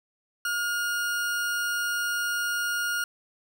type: tone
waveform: 40% pulse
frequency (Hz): 1425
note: F6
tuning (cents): +34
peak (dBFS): -25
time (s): 0.45-3.04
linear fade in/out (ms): 2
effects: none